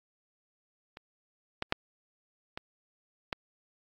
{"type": "clicks", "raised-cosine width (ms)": 0.3, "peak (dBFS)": [-28, -15, -8, -21, -15], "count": 5, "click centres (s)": [0.971, 1.624, 1.724, 2.575, 3.328], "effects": ["AAC 64 kbps"]}